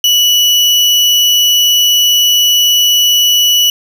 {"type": "tone", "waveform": "35% pulse", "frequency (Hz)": 2949, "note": "F#7", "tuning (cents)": -6, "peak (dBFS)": -5, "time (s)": [0.04, 3.7], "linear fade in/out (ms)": 2, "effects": []}